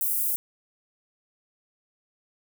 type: high-pass noise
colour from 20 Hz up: white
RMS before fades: -26 dBFS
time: 0.01-0.36 s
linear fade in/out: 0 ms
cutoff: 10000 Hz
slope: 24 dB/octave
effects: none